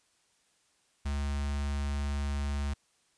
square tone with notch filter, 71 Hz, C#2, 42 cents sharp, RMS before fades -32 dBFS, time 1.05-2.74 s, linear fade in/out 10 ms, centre 430 Hz, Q 1, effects white hiss -70 dBFS RMS until 3.17 s + resampled to 22050 Hz

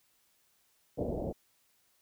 white low-pass noise, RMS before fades -35 dBFS, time 0.97-1.33 s, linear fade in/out 20 ms, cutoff 650 Hz, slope 48 dB/octave, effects white hiss -71 dBFS RMS until 2.01 s

